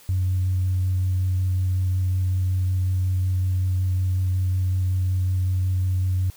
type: tone with vibrato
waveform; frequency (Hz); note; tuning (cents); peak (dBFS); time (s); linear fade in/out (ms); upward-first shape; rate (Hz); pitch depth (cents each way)
sine; 92.5; F#2; 0; -18; 0.09-6.3; 0; square; 5.4; 9
effects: tanh soft clip ceiling -15 dBFS + white hiss -50 dBFS RMS until 6.36 s